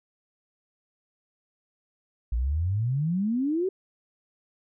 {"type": "exponential sweep", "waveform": "sine", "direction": "up", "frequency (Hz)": [55, 391.4], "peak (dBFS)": -23, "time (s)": [2.32, 3.69], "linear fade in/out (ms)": 5, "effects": []}